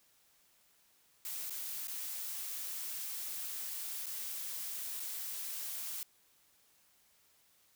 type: noise with dropouts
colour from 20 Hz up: blue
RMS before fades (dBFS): -41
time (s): 1.25-6.03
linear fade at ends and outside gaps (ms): 1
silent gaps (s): 1.497-1.506 / 1.872-1.881 / 4.059-4.066 / 4.997-5.001
effects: white hiss -69 dBFS RMS until 7.75 s